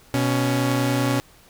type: tone pair together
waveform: sawtooth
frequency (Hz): 124.2 / 278.8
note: B2 / C#4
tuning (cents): +10 / +10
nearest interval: octave + major second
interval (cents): 1400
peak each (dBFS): -18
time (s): 0.14-1.2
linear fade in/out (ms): 0
effects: pink hiss -52 dBFS RMS until 1.49 s